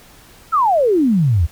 sine exponential sweep, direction down, 1374 to 73.5 Hz, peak -11 dBFS, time 0.52-1.47 s, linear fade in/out 20 ms, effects pink hiss -45 dBFS RMS until 1.51 s

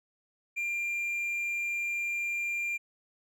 triangle tone, 2388 Hz, D7, 28 cents sharp, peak -28 dBFS, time 0.56-2.78 s, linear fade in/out 20 ms, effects none

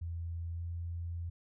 sine tone with pitch glide, 84.2 to 85.18 Hz, E2 to F2, +37 to -43 cents, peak -36 dBFS, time 0.01-1.3 s, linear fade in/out 10 ms, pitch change +20 cents, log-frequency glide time 0.53-0.62 s, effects none

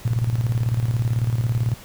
sine tone with tremolo, 117.1 Hz, A#2, 8 cents sharp, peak -16 dBFS, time 0.05-1.74 s, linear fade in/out 5 ms, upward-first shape square, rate 18 Hz, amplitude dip 65%, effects pink hiss -43 dBFS RMS until 1.84 s

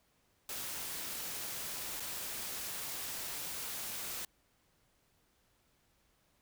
white noise with dropouts, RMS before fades -41 dBFS, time 0.49-4.25 s, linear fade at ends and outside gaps 2 ms, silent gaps 1.999-2.003 s, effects pink hiss -73 dBFS RMS until 6.41 s

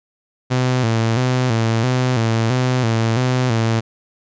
sawtooth tone with vibrato, 120 Hz, B2, 49 cents flat, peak -11 dBFS, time 0.5-3.81 s, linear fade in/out 20 ms, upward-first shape square, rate 1.5 Hz, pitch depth 100 cents each way, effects resampled to 16000 Hz

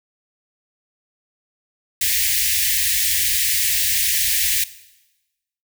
white band-stop noise, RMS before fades -19 dBFS, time 2.01-4.64 s, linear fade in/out 5 ms, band 100 to 1700 Hz, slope 96 dB/octave, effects noise-tail reverb RT60 1.0 s tail -17 dB re dry

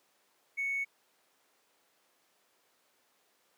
sine tone with hard clipping, 2217 Hz, C#7, in tune, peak -31 dBFS, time 0.57-0.85 s, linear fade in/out 20 ms, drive 1 dB, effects pink hiss -70 dBFS RMS until 3.57 s + high-pass 400 Hz 12 dB/octave

